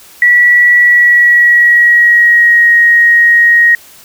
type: tone with pitch glide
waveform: sine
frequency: 1942 to 1881.3 Hz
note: B6 to A#6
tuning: -30 to +15 cents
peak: -3 dBFS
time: 0.22-3.75 s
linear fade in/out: 2 ms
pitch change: -55 cents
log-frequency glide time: 0.78-2.75 s
effects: white hiss -38 dBFS RMS until 4.04 s